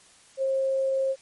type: tone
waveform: sine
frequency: 535 Hz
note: C5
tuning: 38 cents sharp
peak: -22 dBFS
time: 0.37-1.16 s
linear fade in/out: 50 ms
effects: white hiss -55 dBFS RMS until 1.21 s + MP3 48 kbps